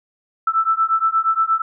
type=beating tone pair; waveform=sine; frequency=1318.5 / 1327 Hz; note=E6 / E6; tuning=0 / +11 cents; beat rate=8.5 Hz; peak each=-18 dBFS; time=0.47-1.62 s; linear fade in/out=5 ms; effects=none